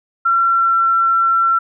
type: tone with pitch glide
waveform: sine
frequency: 1361 to 1352.4 Hz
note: F6 to E6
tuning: -45 to +44 cents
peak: -11 dBFS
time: 0.25-1.59 s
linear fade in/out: 10 ms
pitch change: -11 cents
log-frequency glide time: 0.46-0.76 s
effects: none